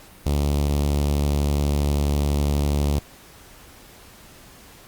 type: tone with notch filter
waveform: sawtooth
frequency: 72.2 Hz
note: D2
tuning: 29 cents flat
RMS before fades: -21 dBFS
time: 0.26-2.99 s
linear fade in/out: 0 ms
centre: 1600 Hz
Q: 0.71
effects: pink hiss -47 dBFS RMS until 4.87 s + Opus 48 kbps